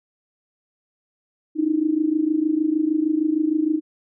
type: tone with amplitude modulation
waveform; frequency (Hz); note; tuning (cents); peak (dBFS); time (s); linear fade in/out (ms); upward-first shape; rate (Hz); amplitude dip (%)
sine; 311.1; D#4; 0; -14; 1.55-3.81; 50; sine; 26.5; 80
effects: none